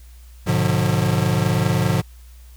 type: chord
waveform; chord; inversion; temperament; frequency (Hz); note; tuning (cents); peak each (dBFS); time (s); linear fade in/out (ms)
square; G# diminished seventh; none; just; 103.83 / 124.59 / 149.51 / 179.41; G#2 / B2 / D3 / F3; 0 / +16 / +31 / +47; -23; 0.46-2.02; 20
effects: added 60 Hz sine -40 dBFS peak until 2.56 s + white hiss -54 dBFS RMS until 2.56 s